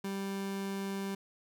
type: tone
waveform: 30% pulse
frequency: 196 Hz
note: G3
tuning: in tune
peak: -32 dBFS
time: 0.04-1.15 s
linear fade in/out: 5 ms
effects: none